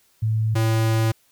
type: tone pair in turn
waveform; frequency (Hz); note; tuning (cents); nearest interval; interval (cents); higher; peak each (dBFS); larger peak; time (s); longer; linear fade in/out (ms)
sine / square; 110 / 111.86; A2 / A2; 0 / +29; unison; 29; second; -18; neither; 0.22-0.55 / 0.55-1.12; second; 10
effects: white hiss -61 dBFS RMS until 1.31 s